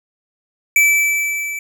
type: tone with level ramp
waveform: square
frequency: 2315 Hz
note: D7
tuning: 25 cents flat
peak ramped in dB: -9 to -24 dBFS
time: 0.76-1.59 s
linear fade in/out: 2 ms
effects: none